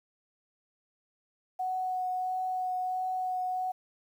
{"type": "tone with vibrato", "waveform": "sine", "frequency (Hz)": 740, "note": "F#5", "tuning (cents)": 0, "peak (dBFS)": -29, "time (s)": [1.59, 3.72], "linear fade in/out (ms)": 10, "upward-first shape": "triangle", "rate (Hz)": 1.5, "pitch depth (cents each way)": 12, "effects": ["10-bit"]}